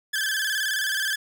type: tone with vibrato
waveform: sawtooth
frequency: 1637 Hz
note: G#6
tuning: 25 cents flat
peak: -20 dBFS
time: 0.13-1.16 s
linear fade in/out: 10 ms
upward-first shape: square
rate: 19 Hz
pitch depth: 74 cents each way
effects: none